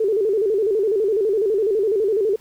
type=tone with vibrato; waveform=sine; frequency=415.3 Hz; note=G#4; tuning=in tune; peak=-16 dBFS; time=0-2.36 s; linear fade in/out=5 ms; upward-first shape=square; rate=12 Hz; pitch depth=110 cents each way; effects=pink hiss -53 dBFS RMS until 2.4 s